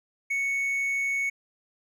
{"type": "tone", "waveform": "triangle", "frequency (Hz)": 2217, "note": "C#7", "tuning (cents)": 0, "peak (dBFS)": -23, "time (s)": [0.3, 1.3], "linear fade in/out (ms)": 10, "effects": []}